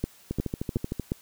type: two click trains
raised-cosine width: 3 ms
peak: -13 / -16 dBFS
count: 4 / 10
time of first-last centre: 0.04-1.119 / 0.31-0.997 s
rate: 2.78 / 13.1 Hz
effects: white hiss -55 dBFS RMS until 1.21 s